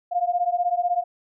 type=beating tone pair; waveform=sine; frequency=698.5 / 714.5 Hz; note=F5 / F5; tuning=0 / +39 cents; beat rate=16 Hz; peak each=-23 dBFS; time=0.11-1.04 s; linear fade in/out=20 ms; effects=none